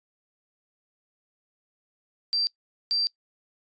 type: tone bursts at uneven times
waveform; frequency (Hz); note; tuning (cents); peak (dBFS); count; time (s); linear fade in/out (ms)
sine; 4699; D8; 0; -22; 2; 2.33-2.47 / 2.91-3.07; 0
effects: noise-tail reverb RT60 0.1 s tail -22 dB re dry + resampled to 16000 Hz